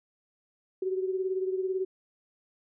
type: beating tone pair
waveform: sine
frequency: 374.6 / 392.6 Hz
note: F#4 / G4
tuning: +21 / +3 cents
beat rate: 18 Hz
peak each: -28 / -35 dBFS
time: 0.82-1.85 s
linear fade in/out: 5 ms
effects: none